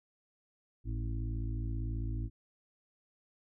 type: harmonic tone with a mistuned harmonic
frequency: 55 Hz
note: A1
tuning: in tune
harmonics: 1 / 2 / 4 / 5 / 6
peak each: -35 / -37 / -50 / -47 / -49 dBFS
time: 0.84-2.3 s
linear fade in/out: 50 ms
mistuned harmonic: 1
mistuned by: -110 cents
effects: none